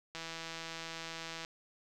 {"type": "click train", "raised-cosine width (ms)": 0.2, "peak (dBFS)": -25, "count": 214, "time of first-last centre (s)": [0.15, 1.449], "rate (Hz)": 164, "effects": []}